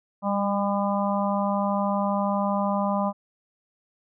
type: harmonic tone with a mistuned harmonic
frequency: 201.4 Hz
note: G3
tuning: 47 cents sharp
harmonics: 1 / 3 / 4 / 5 / 6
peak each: -25 / -28 / -30 / -29 / -34 dBFS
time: 0.22-3.13 s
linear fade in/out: 50 ms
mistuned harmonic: 1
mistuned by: -18 cents
effects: none